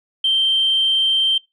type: tone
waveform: sine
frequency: 3136 Hz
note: G7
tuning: in tune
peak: -13 dBFS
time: 0.24-1.38 s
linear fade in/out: 5 ms
effects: noise-tail reverb RT60 0.2 s tail -22 dB re dry + tanh soft clip ceiling -9 dBFS